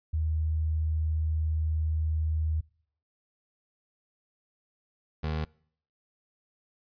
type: tone pair in turn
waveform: sine / 25% pulse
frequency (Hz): 78.6 / 77.83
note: D#2 / D#2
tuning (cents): +18 / +1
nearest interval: unison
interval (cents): 17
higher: first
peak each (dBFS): -25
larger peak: neither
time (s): 0.13-2.61 / 5.23-5.45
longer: first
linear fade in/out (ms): 10
effects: noise-tail reverb RT60 0.6 s tail -25 dB re dry + resampled to 11025 Hz